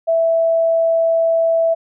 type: tone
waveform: sine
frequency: 659.3 Hz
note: E5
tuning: in tune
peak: -12 dBFS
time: 0.07-1.75 s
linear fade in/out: 20 ms
effects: none